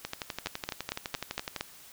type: two click trains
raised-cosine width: 0.2 ms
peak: -14 / -16 dBFS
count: 6 / 19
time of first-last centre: 0.46-1.609 / 0.05-1.563 s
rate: 4.35 / 11.9 Hz
effects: white hiss -52 dBFS RMS until 1.92 s